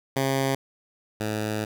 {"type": "tone pair in turn", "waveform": "10% pulse", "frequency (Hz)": [135.1, 107.23], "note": ["C#3", "A2"], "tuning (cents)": [-44, -44], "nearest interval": "major third", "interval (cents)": 400, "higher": "first", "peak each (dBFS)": [-14, -18], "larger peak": "first", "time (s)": [[0.16, 0.55], [1.2, 1.65]], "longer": "second", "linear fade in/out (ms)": 5, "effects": []}